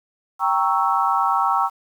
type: chord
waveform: sine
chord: G diminished seventh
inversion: none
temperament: equal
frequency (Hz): 784 / 932.3 / 1108.7 / 1318.5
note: G5 / Bb5 / Db6 / Fb6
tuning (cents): 0 / 0 / 0 / 0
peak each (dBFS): -22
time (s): 0.39-1.7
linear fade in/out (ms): 50
effects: 8-bit